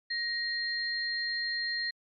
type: tone pair together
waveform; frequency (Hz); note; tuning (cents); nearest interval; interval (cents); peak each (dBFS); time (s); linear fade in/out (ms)
sine; 1882 / 4198; A#6 / C8; +16 / +5; octave + major second; 1389; -32 / -33; 0.1-1.91; 10
effects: MP3 96 kbps